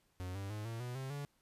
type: tone with pitch steps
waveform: 45% pulse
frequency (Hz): 91.2 / 98.31 / 105.98 / 114.24 / 123.15 / 132.76 / 143.11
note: F#2 / G2 / G#2 / A#2 / B2 / C3 / D3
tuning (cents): -24 / +5 / +36 / -35 / -5 / +26 / -44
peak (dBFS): -40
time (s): 0.2-1.25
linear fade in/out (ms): 0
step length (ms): 150
effects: pink hiss -75 dBFS RMS until 1.41 s + resampled to 32000 Hz